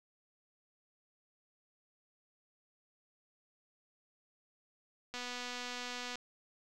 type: click train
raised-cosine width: 0.2 ms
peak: -25 dBFS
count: 251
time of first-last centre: 5.14-6.156 s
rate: 246 Hz
effects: none